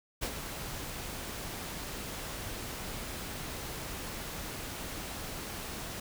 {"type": "noise with ADSR envelope", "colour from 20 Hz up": "pink", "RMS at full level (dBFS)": -33, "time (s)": [0.21, 6], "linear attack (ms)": 21, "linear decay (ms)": 63, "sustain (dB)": -7, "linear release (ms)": 4, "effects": []}